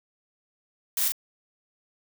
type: noise with echo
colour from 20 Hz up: blue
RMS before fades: -26 dBFS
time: 0.97-1.08 s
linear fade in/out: 2 ms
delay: 41 ms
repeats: 1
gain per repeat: -2 dB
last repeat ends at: 1.121 s
effects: none